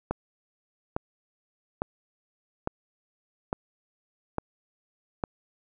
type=click train; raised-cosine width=1 ms; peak=-13 dBFS; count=7; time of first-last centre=0.11-5.238 s; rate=1.17 Hz; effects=none